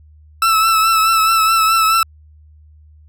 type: tone with vibrato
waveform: 40% pulse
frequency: 1318.5 Hz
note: E6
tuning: in tune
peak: -10 dBFS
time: 0.42-2.03 s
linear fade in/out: 2 ms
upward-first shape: triangle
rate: 4.7 Hz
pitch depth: 39 cents each way
effects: added 76 Hz sine -42 dBFS peak until 3.08 s